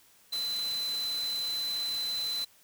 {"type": "tone in noise", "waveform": "sine", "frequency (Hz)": 4033, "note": "B7", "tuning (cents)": 36, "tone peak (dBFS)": -30, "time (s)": [0.32, 2.45], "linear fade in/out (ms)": 10, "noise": "white", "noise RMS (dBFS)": -42, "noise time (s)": [0.32, 2.45], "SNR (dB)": 9, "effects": ["white hiss -61 dBFS RMS until 2.63 s"]}